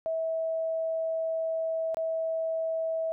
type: tone with dropouts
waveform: sine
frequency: 649 Hz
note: E5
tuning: 27 cents flat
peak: -27 dBFS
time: 0.06-3.12 s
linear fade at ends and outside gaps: 0 ms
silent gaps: 1.945-1.97 s
effects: none